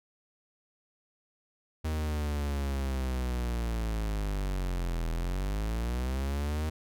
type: linear two-way sweep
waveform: 45% pulse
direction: down then up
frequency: 79 to 40.48 to 79 Hz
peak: -29 dBFS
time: 1.84-6.7 s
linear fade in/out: 10 ms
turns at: 5.11 s
effects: none